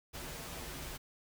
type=noise with comb filter; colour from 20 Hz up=pink; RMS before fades=-44 dBFS; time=0.13-0.98 s; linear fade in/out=20 ms; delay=9.6 ms; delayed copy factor=-0.65; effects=none